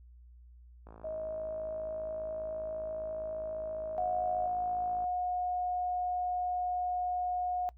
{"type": "click train", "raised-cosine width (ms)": 1, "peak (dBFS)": -37, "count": 230, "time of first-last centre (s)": [0.87, 5.041], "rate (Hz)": 54.9}
{"type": "tone with vibrato", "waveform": "sine", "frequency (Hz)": 630, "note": "D#5", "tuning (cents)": 21, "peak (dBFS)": -35, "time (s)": [1.04, 4.47], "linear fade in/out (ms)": 5, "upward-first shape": "sine", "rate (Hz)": 15, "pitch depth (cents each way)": 12}
{"type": "tone", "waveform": "sine", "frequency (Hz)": 723, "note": "F#5", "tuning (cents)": -40, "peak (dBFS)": -30, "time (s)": [3.98, 7.69], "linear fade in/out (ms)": 0}
{"effects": ["noise-tail reverb RT60 0.1 s tail -23 dB re dry", "added 60 Hz sine -52 dBFS peak until 7.77 s"]}